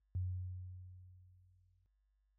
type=tone with exponential decay; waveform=sine; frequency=91.4 Hz; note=F#2; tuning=21 cents flat; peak=-33 dBFS; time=0.15-1.86 s; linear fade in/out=0 ms; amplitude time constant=370 ms; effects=added 50 Hz sine -70 dBFS peak until 2.38 s + high-pass 60 Hz 12 dB/octave